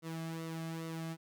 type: tone with flanger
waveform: sawtooth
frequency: 163.2 Hz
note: E3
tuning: 17 cents flat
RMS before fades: -41 dBFS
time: 0.02-1.17 s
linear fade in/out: 50 ms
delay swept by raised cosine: 1.2 to 2.17 ms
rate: 2.4 Hz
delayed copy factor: -0.6
effects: none